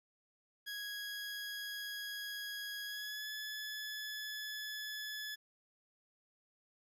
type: tone with pitch glide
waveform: 20% pulse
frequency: 1658 to 1715.5 Hz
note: G#6 to A6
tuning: -3 to -44 cents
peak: -36 dBFS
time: 0.66-5.36 s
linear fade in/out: 20 ms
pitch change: +59 cents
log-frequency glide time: 2.85-3.28 s
effects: 12-bit